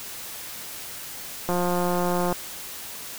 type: click train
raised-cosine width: 1 ms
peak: -12 dBFS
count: 149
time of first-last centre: 1.49-2.326 s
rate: 177 Hz
effects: white hiss -37 dBFS RMS until 3.18 s